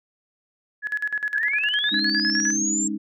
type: tone with tremolo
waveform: sine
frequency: 1694 Hz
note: G#6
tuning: 34 cents sharp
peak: -21 dBFS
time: 0.82-2.56 s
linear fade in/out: 50 ms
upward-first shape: square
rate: 9.8 Hz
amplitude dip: 80%
type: linear sweep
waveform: sine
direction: up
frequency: 1568 to 7520 Hz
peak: -22 dBFS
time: 1.35-2.88 s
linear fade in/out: 5 ms
type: chord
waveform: sine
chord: Ab suspended fourth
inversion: none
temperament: equal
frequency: 207.7 / 277.2 / 311.1 Hz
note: Ab3 / Db4 / Eb4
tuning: 0 / 0 / 0 cents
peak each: -28 / -32 / -28 dBFS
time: 1.91-2.98 s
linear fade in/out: 20 ms
effects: none